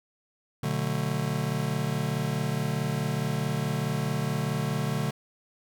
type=chord; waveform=square; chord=B minor seventh; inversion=none; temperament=just; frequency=123.47 / 148.16 / 185.21 / 222.2 Hz; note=B2 / D3 / F#3 / A3; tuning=0 / +16 / +2 / +17 cents; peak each=-33 / -30 / -36 / -35 dBFS; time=0.63-5.11 s; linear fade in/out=5 ms; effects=none